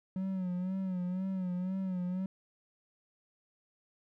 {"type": "tone with vibrato", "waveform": "triangle", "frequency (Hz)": 185, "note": "F#3", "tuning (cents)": 0, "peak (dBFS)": -30, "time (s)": [0.16, 2.26], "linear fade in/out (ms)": 2, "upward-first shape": "sine", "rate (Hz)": 2, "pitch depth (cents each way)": 63, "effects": []}